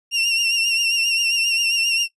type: tone with vibrato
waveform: 30% pulse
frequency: 2756 Hz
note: F7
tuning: 24 cents flat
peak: -14 dBFS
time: 0.11-2.08 s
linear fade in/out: 50 ms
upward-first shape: triangle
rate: 7.5 Hz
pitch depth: 53 cents each way
effects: noise-tail reverb RT60 0.1 s tail -19 dB re dry + resampled to 24000 Hz